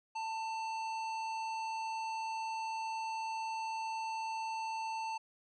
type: tone with hard clipping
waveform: triangle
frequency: 891 Hz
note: A5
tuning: 22 cents sharp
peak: -38 dBFS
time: 0.15-5.18 s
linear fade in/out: 10 ms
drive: 16 dB
effects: resampled to 24000 Hz